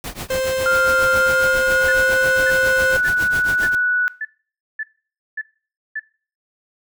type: noise with tremolo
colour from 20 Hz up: pink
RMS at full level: -27 dBFS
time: 0.04-3.75 s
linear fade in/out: 0 ms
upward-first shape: triangle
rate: 7.3 Hz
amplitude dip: 100%
type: tone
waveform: 45% pulse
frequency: 523.3 Hz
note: C5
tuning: in tune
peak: -19 dBFS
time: 0.3-2.97 s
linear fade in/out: 5 ms
type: tone with pitch glide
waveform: sine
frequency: 1396.9 to 1475.7 Hz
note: F6 to F#6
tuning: 0 to -5 cents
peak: -15 dBFS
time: 0.66-4.08 s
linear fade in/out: 0 ms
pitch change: +95 cents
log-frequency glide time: 1.15-2.17 s
type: tone bursts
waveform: sine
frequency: 1744 Hz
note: A6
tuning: 16 cents flat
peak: -22 dBFS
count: 8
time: 1.88-5.996 s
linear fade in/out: 5 ms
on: 42 ms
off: 540 ms
effects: noise-tail reverb RT60 0.4 s tail -19 dB re dry